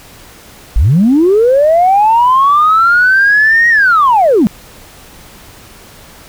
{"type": "linear two-way sweep", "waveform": "sine", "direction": "up then down", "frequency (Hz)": [40, 1895, 180.9], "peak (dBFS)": -4, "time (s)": [0.76, 4.47], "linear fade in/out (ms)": 0, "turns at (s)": 3.69, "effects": ["tanh soft clip ceiling -1 dBFS", "pink hiss -37 dBFS RMS until 6.28 s"]}